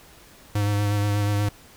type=tone with vibrato; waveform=square; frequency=102.8 Hz; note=G#2; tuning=17 cents flat; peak=-21 dBFS; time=0.55-1.49 s; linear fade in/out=5 ms; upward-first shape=sine; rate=8.3 Hz; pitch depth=20 cents each way; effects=pink hiss -50 dBFS RMS until 1.76 s